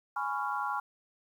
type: chord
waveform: sine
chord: C# dominant seventh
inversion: second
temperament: just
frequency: 831.5 / 997.9 / 1108.7 / 1385.9 Hz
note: G#5 / B5 / C#6 / E#6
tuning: +2 / +18 / 0 / -14 cents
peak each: -35 / -37 / -36 / -36 dBFS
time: 0.16-0.8 s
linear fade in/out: 5 ms
effects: 10-bit